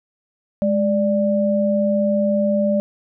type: tone pair together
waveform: sine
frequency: 207.7 / 588.8 Hz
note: G#3 / D5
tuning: 0 / +4 cents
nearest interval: octave + tritone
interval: 1804 cents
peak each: -18 dBFS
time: 0.62-2.8 s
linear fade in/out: 0 ms
effects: none